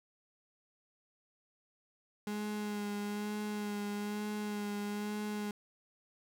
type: tone with vibrato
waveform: 35% pulse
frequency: 207.7 Hz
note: G#3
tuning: in tune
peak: -34 dBFS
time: 2.27-5.51 s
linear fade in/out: 2 ms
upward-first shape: sine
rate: 1.1 Hz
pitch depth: 22 cents each way
effects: none